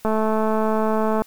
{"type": "click train", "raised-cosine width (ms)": 1, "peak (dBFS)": -9, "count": 256, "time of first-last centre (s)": [0.05, 1.22], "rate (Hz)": 218, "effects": ["white hiss -52 dBFS RMS until 1.26 s"]}